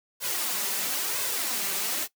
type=noise with flanger; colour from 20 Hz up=white; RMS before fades=-29 dBFS; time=0.2-2.08 s; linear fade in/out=50 ms; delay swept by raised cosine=1.9 to 5.2 ms; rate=0.99 Hz; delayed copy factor=+0.65; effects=noise-tail reverb RT60 0.1 s tail -18 dB re dry + high-pass 200 Hz 12 dB/octave